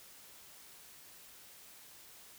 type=silence; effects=white hiss -56 dBFS RMS until 2.38 s